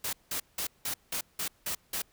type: noise bursts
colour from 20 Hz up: white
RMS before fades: -33 dBFS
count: 8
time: 0.04-2.02 s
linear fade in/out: 5 ms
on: 90 ms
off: 180 ms
effects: pink hiss -66 dBFS RMS until 2.12 s